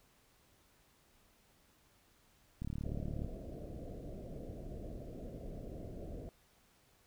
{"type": "click train", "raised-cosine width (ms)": 5, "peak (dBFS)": -28, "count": 24, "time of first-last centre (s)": [2.62, 3.247], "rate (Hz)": 36.7}
{"type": "low-pass noise", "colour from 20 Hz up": "pink", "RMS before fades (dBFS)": -46, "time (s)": [2.84, 6.29], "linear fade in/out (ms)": 0, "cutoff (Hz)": 690, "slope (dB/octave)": 96}
{"effects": ["pink hiss -69 dBFS RMS until 7.06 s"]}